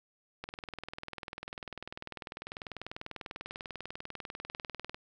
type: click train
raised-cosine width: 0.3 ms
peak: -24 dBFS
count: 92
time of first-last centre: 0.44-4.945 s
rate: 20.2 Hz
effects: none